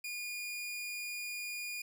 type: tone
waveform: sawtooth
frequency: 2434 Hz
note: D#7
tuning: 39 cents flat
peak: -35 dBFS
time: 0.04-1.82 s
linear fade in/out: 5 ms
effects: none